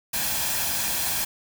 white noise with comb filter, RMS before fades -26 dBFS, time 0.13-1.25 s, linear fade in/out 10 ms, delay 1.2 ms, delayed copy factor +0.5, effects none

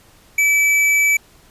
sine tone with tanh clipping, 2304 Hz, D7, 34 cents flat, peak -14 dBFS, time 0.38-1.17 s, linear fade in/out 5 ms, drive 15 dB, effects pink hiss -50 dBFS RMS until 1.5 s + resampled to 32000 Hz

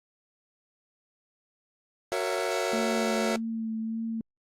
sawtooth chord, F# dominant seventh, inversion none, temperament just, 370 / 462.5 / 555 / 666 Hz, F#4 / A#4 / C#5 / E5, 0 / -14 / +2 / +18 cents, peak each -28 dBFS, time 2.12-3.36 s, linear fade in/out 0 ms
sine tone with vibrato, 224.2 Hz, A3, 33 cents sharp, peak -29 dBFS, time 2.73-4.21 s, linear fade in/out 2 ms, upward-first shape sine, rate 1.7 Hz, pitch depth 19 cents each way
effects low-pass 10000 Hz 12 dB/octave + Opus 24 kbps

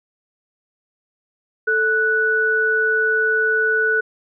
sine tone pair together, 440 / 1480 Hz, A4 / F#6, 0 / 0 cents, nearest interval octave + major sixth, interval 2100 cents, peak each -21 / -16 dBFS, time 1.67-4.01 s, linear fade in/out 10 ms, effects none

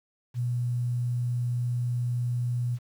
sine tone with quantisation, 121.7 Hz, B2, 25 cents flat, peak -25 dBFS, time 0.34-2.79 s, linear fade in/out 50 ms, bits 9, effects none

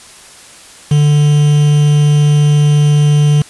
triangle tone with quantisation, 147.6 Hz, D3, 9 cents sharp, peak -4 dBFS, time 0.91-3.42 s, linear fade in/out 5 ms, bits 4, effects white hiss -37 dBFS RMS until 3.49 s + resampled to 24000 Hz

